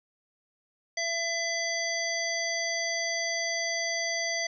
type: harmonic tone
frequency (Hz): 670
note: E5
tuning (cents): +28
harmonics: 1 / 3 / 5 / 7 / 9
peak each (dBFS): -34 / -31 / -41 / -35 / -35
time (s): 0.97-4.47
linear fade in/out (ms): 5
effects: none